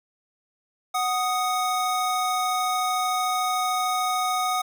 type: tone pair together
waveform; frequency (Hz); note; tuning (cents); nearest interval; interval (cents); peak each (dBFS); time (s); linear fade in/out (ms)
square; 740 / 1244.5; F#5 / D#6; 0 / 0; major sixth; 900; -26; 0.94-4.62; 10
effects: none